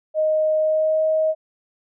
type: tone with pitch glide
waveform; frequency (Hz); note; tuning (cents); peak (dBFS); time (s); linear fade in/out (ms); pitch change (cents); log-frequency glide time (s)
sine; 622.3 to 629.9; D#5 to D#5; 0 to +21; -16; 0.14-1.35; 50; +21; 0.58-1.05
effects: none